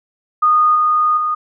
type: tone with level steps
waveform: sine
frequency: 1231 Hz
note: D#6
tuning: 19 cents flat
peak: -9 / -11 / -15 dBFS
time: 0.42-1.35 s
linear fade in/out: 10 ms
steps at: 0.75 / 1.17 s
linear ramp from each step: 5 ms
effects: none